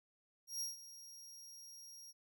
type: tone with ADSR envelope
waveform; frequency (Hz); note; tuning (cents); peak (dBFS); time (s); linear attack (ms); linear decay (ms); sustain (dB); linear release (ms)
sawtooth; 5620; F8; +10; -35; 0.47-2.13; 140; 150; -15; 31
effects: none